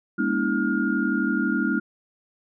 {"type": "tone cluster", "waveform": "sine", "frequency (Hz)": [202.9, 234.8, 281.7, 321.8, 1419], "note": ["G#3", "A#3", "C#4", "E4", "F6"], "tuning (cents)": [-40, 13, 28, -42, 27], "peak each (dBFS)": -27, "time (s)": [0.18, 1.8], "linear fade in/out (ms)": 10, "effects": []}